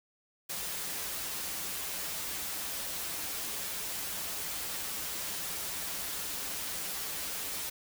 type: noise with comb filter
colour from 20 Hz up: white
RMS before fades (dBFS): -37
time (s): 0.49-7.7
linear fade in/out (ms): 10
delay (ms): 8.3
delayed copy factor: -0.55
effects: none